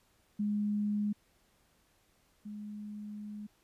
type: tone pair in turn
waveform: sine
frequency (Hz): 207.7 / 209.1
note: G#3 / G#3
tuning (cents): 0 / +12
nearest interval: unison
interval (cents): 12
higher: second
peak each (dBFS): -29 / -40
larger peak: first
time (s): 0.39-1.13 / 2.45-3.47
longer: second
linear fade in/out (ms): 10
effects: pink hiss -70 dBFS RMS until 3.63 s + resampled to 32000 Hz